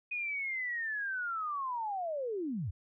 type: linear sweep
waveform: sine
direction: down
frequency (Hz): 2489 to 73.7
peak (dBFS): -33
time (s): 0.11-2.71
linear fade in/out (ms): 10
effects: none